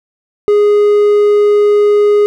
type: tone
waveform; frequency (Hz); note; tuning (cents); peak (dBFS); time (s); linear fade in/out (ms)
triangle; 414.2; G#4; -5; -4; 0.48-2.26; 0
effects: none